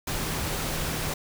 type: tone in noise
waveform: sine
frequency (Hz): 155.56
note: D#3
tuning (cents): 0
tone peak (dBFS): -38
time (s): 0.07-1.14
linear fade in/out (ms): 5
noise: pink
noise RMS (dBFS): -30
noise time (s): 0.07-1.14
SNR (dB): -11
effects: none